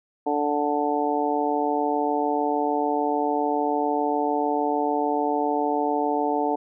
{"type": "harmonic tone", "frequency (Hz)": 146.83, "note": "D3", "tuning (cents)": 0, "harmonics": [2, 3, 4, 5, 6], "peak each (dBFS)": [-27, -27, -31, -26, -27], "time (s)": [0.26, 6.56], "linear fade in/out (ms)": 10, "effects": []}